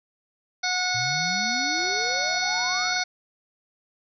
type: harmonic tone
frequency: 731 Hz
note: F#5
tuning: 21 cents flat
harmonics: 1 / 2 / 3 / 5 / 6 / 7 / 8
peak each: -30 / -29 / -29 / -34 / -29 / -34 / -34 dBFS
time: 0.63-3.04 s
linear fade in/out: 10 ms
type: exponential sweep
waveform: sine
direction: up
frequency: 113.3 to 1524 Hz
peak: -33 dBFS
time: 0.94-2.98 s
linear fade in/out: 10 ms
type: click train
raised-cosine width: 0.5 ms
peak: -31 dBFS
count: 106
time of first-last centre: 1.78-2.997 s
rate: 86.3 Hz
effects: none